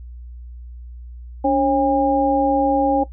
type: tone cluster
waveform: sine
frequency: 286.2 / 543 / 809 Hz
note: D4 / C#5 / G#5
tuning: -45 / -36 / -46 cents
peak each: -18 dBFS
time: 1.44-3.04 s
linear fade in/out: 10 ms
effects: noise-tail reverb RT60 0.1 s tail -17 dB re dry + added 60 Hz sine -33 dBFS peak until 3.12 s